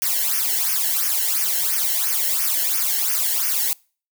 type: noise with flanger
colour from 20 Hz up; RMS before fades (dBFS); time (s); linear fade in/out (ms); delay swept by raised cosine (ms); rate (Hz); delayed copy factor
blue; -21; 0.02-3.73; 0; 0.25 to 0.85; 2.9; -1
effects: noise-tail reverb RT60 0.4 s tail -26 dB re dry